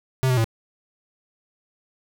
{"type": "tone with pitch steps", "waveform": "square", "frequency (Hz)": [130.8, 127.2, 113.2], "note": ["C3", "C3", "A2"], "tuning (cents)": [0, -48, 50], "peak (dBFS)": -18, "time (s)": [0.23, 0.443], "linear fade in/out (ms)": 0, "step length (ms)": 71, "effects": []}